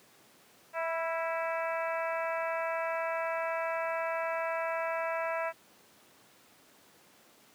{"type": "harmonic tone with a mistuned harmonic", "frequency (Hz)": 328, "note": "E4", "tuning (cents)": -9, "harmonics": [2, 3, 4, 5, 6, 7, 8], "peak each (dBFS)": [-33, -37, -39, -41, -43, -44, -45], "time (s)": [0.73, 5.53], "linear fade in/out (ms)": 50, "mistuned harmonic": 4, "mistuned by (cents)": 25, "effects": ["pink hiss -60 dBFS RMS until 7.54 s", "high-pass 200 Hz 12 dB/octave"]}